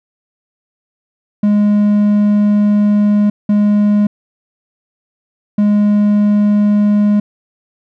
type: tone bursts at uneven times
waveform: triangle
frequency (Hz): 207.2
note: G#3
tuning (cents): -4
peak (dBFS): -6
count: 3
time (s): 1.43-3.3 / 3.49-4.07 / 5.58-7.2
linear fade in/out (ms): 5
effects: none